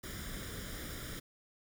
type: noise with comb filter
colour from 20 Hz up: pink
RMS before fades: -43 dBFS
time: 0.03-1.2 s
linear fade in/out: 10 ms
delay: 0.57 ms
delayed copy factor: +0.7
effects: none